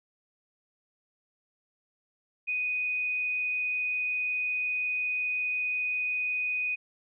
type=tone with frequency modulation; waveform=sine; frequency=2489 Hz; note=D#7; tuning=in tune; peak=-27 dBFS; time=2.47-6.76 s; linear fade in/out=20 ms; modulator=25.5 Hz; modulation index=0.57; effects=none